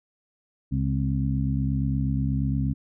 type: harmonic tone with a mistuned harmonic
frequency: 68.4 Hz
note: C#2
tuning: 23 cents flat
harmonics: 1 / 2 / 3 / 4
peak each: -28 / -25 / -30 / -30 dBFS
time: 0.71-2.74 s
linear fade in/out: 20 ms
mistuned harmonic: 4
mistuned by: -45 cents
effects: none